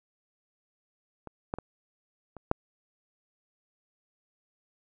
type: clicks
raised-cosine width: 1 ms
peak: -27 / -16 / -23 / -29 / -9 dBFS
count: 5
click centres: 1.273 / 1.539 / 1.586 / 2.367 / 2.514 s
effects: none